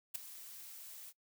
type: noise with ADSR envelope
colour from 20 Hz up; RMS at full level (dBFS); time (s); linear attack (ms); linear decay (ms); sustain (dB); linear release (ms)
blue; -35; 0.14-1.13; 15; 5; -16; 46
effects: noise-tail reverb RT60 0.1 s tail -21 dB re dry